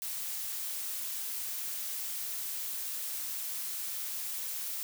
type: noise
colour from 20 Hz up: blue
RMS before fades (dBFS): -37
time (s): 0.02-4.83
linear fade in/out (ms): 0
effects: none